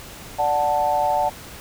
sine chord, D major, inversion none, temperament equal, 587.3 / 740 / 880 Hz, D5 / F#5 / A5, 0 / 0 / 0 cents, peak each -24 / -21 / -21 dBFS, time 0.38-1.3 s, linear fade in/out 20 ms, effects pink hiss -39 dBFS RMS until 1.6 s

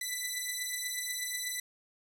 10% pulse beating tone pair, 1985 / 1993.2 Hz, B6 / B6, +8 / +15 cents, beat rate 8.2 Hz, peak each -29 / -27 dBFS, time 0.01-1.6 s, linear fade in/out 5 ms, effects none

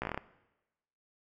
slowing click train, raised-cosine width 0.5 ms, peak -19 dBFS, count 8, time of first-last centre 0.02-0.176 s, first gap 15 ms, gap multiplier 1.13, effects noise-tail reverb RT60 1.0 s tail -18 dB re dry

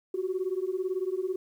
sine beating tone pair, 364.2 / 382.2 Hz, F#4 / G4, -27 / -44 cents, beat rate 18 Hz, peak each -30 dBFS, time 0.14-1.36 s, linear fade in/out 5 ms, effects tanh soft clip ceiling -21 dBFS + 10-bit

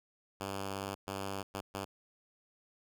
5% pulse tone bursts at uneven times, 98 Hz, G2, in tune, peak -26 dBFS, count 4, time 0.4-0.95 / 1.07-1.43 / 1.54-1.61 / 1.74-1.85 s, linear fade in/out 10 ms, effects none

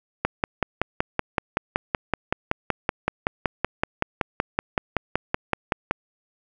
click train, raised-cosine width 0.5 ms, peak -5 dBFS, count 31, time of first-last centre 0.25-5.91 s, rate 5.3 Hz, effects none

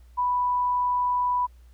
sine tone, 987.8 Hz, B5, in tune, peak -21 dBFS, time 0.17-1.47 s, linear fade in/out 20 ms, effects added 60 Hz sine -48 dBFS peak until 1.73 s + pink hiss -66 dBFS RMS until 1.73 s

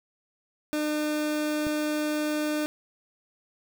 30% pulse tone, 302.1 Hz, D4, 49 cents sharp, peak -23 dBFS, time 0.73-2.66 s, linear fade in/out 0 ms
click, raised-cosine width 3 ms, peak -23 dBFS, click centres 1.668 s
effects none

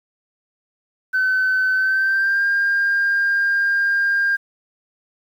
sine tone with pitch glide, 1521 to 1604 Hz, F#6 to G6, +47 to +39 cents, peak -14 dBFS, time 1.13-4.37 s, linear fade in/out 20 ms, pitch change +92 cents, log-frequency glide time 1.74-2.45 s, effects tanh soft clip ceiling -12 dBFS + 8-bit

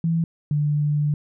sine tone pair in turn, 165.3 / 147.9 Hz, E3 / D3, +5 / +13 cents, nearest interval major second, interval 192 cents, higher first, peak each -18 dBFS, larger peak neither, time 0.04-0.24 / 0.51-1.14 s, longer second, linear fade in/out 2 ms, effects none

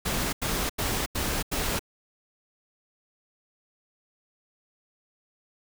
pink noise bursts, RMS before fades -28 dBFS, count 5, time 0.05-1.794 s, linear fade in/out 10 ms, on 280 ms, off 86 ms, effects none

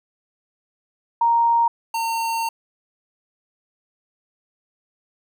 sine / square tone pair in turn, 932.3 / 912.1 Hz, A#5 / A#5, 0 / -38 cents, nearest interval unison, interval 38 cents, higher first, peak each -14 / -22 dBFS, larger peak first, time 1.21-1.68 / 1.94-2.49 s, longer second, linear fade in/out 5 ms, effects none

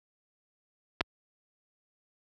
clicks, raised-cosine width 0.3 ms, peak -11 dBFS, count 2, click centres 1.008 / 1.011 s, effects high-pass 60 Hz 12 dB/octave

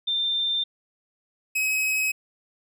sine / 45% pulse tone pair in turn, 3587 / 2548 Hz, A7 / D#7, +33 / +41 cents, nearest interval tritone, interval 592 cents, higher first, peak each -22 dBFS, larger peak neither, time 0.07-0.64 / 1.55-2.12 s, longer neither, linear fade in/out 10 ms, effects none

